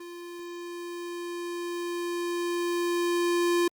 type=tone with level ramp; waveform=square; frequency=347.3 Hz; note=F4; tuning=10 cents flat; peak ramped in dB=-40 to -22 dBFS; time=0-3.68 s; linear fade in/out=5 ms; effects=Opus 24 kbps